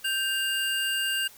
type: tone pair together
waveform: square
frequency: 1568 / 2813 Hz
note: G6 / F7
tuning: 0 / +12 cents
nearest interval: minor seventh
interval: 1012 cents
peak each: -30 / -28 dBFS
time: 0.04-1.28 s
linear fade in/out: 10 ms
effects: white hiss -51 dBFS RMS until 1.37 s